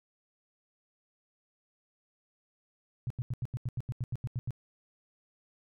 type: tone bursts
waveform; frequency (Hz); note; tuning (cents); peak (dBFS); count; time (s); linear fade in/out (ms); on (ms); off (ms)
sine; 123.47; B2; 0; -30; 13; 3.07-4.507; 0; 33; 84
effects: none